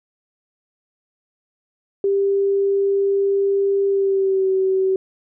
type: tone with pitch glide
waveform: sine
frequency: 395.8 to 380.3 Hz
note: G4 to F#4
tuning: +17 to +48 cents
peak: -15 dBFS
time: 2.04-4.96 s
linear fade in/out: 2 ms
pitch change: -69 cents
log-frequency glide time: 3.88-4.49 s
effects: none